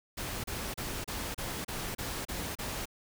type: noise bursts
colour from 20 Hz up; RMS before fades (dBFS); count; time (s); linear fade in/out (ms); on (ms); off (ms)
pink; -37; 9; 0.17-2.856; 10; 270; 32
effects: none